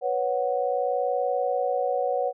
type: chord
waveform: sine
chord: B suspended second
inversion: none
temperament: equal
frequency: 493.9 / 554.4 / 740 Hz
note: B4 / C#5 / F#5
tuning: 0 / 0 / 0 cents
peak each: -27 dBFS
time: 0.01-2.33 s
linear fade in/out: 50 ms
effects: none